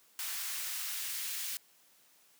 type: noise with high-pass filter sweep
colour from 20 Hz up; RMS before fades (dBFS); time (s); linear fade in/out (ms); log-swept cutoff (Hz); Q
white; -38; 0.19-1.57; 0; 1200 to 2100; 0.84
effects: white hiss -65 dBFS RMS until 2.39 s + high-pass 150 Hz 12 dB/octave